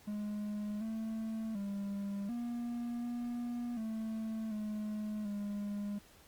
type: tone with pitch steps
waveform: triangle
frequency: 208.7 / 221.8 / 200 / 238.2 / 240.2 / 221.1 / 212.3 / 204.5 Hz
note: G#3 / A3 / G3 / A#3 / B3 / A3 / G#3 / G#3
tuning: +9 / +14 / +35 / +38 / -48 / +9 / +38 / -26 cents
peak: -34 dBFS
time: 0.07-5.99 s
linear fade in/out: 10 ms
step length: 740 ms
effects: pink hiss -61 dBFS RMS until 6.27 s + Opus 48 kbps